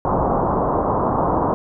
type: low-pass noise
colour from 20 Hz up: white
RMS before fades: -19 dBFS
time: 0.05-1.54 s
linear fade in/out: 0 ms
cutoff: 1100 Hz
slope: 48 dB/octave
effects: none